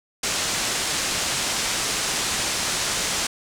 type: low-pass noise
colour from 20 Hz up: white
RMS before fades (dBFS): -25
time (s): 0.23-3.27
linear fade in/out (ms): 5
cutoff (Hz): 8300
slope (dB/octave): 24
effects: none